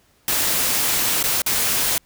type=noise with dropouts; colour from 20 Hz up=white; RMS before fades=-20 dBFS; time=0.28-1.98 s; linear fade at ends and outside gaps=1 ms; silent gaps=1.228-1.239 / 1.419-1.463 s; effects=pink hiss -59 dBFS RMS until 2.05 s